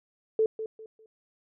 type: tone with echo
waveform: sine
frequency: 440 Hz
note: A4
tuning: in tune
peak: -20 dBFS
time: 0.39-0.46 s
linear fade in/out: 2 ms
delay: 200 ms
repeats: 3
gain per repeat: -11 dB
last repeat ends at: 1.06 s
effects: none